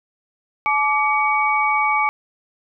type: tone cluster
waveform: sine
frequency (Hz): 857 / 1167 / 2257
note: A5 / D6 / C#7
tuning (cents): -46 / -11 / +31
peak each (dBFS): -20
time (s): 0.66-2.09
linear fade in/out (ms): 0
effects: none